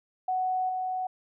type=tone with level steps; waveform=sine; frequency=743 Hz; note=F#5; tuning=7 cents sharp; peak=-25 / -28 dBFS; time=0.28-1.07 s; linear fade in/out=5 ms; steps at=0.69 s; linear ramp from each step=2 ms; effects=none